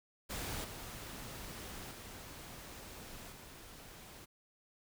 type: noise with level steps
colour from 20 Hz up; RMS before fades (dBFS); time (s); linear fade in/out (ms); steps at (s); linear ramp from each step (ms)
pink; -41 / -47 / -50 / -53; 0.29-4.26; 20; 0.64 / 1.91 / 3.32; 5
effects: none